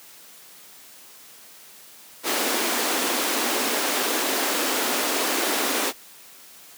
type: high-pass noise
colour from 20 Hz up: pink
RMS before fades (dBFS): -24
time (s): 2.23-5.93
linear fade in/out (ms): 50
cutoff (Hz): 240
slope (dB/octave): 48
effects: white hiss -47 dBFS RMS until 6.77 s + high-pass 150 Hz 12 dB/octave